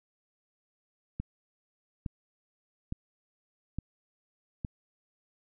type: click train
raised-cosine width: 5 ms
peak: -21 dBFS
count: 5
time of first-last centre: 1.2-4.648 s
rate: 1.16 Hz
effects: none